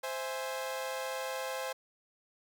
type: chord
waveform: sawtooth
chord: C augmented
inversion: none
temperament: equal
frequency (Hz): 523.3 / 659.3 / 830.6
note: C5 / E5 / G#5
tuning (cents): 0 / 0 / 0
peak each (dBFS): -33 / -39 / -38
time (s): 0.03-1.73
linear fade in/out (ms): 10
effects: none